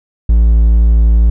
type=tone; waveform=triangle; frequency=56.1 Hz; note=A1; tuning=34 cents sharp; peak=-3 dBFS; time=0.29-1.3 s; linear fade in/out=5 ms; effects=none